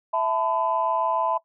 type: chord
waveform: sine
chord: E suspended fourth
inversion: none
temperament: equal with one note detuned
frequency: 659.3 / 880 / 1006.8 Hz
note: E5 / A5 / B5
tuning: 0 / 0 / +33 cents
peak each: -25 / -26 / -24 dBFS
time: 0.13-1.38 s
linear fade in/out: 10 ms
effects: noise-tail reverb RT60 0.1 s tail -19 dB re dry + tanh soft clip ceiling -11 dBFS